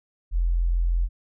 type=tone; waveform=sine; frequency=42.94 Hz; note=F1; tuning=29 cents flat; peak=-19 dBFS; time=0.31-1.09 s; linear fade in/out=50 ms; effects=none